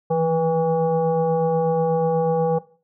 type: tone with frequency modulation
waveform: sine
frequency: 488.6 Hz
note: B4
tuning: 19 cents flat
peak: -17 dBFS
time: 0.1-2.59 s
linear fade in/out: 10 ms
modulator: 323 Hz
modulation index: 1
effects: noise-tail reverb RT60 0.4 s tail -18 dB re dry